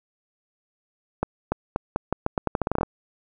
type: accelerating click train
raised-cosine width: 1 ms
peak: -8 dBFS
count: 16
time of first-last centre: 1.23-2.832 s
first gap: 290 ms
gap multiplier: 0.83
effects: none